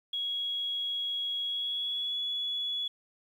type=tone with pitch glide; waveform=sine; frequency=3322 to 3392 Hz; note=G#7 to G#7; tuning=0 to +36 cents; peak=-30 dBFS; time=0.13-2.88 s; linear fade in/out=5 ms; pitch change=+36 cents; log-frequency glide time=1.44-2.17 s; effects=10-bit